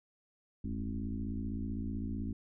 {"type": "tone with frequency modulation", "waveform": "sine", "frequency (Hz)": 145.3, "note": "D3", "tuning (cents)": -18, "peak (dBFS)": -34, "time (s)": [0.64, 2.33], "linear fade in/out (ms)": 5, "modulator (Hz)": 55.7, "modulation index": 2.5, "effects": []}